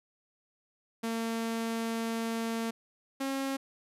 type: tone pair in turn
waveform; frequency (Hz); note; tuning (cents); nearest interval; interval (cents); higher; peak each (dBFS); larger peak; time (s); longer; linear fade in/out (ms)
sawtooth; 227.7 / 270.8; A#3 / C#4; -40 / -40; minor third; 300; second; -27; neither; 1.03-2.71 / 3.2-3.57; first; 10
effects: resampled to 32000 Hz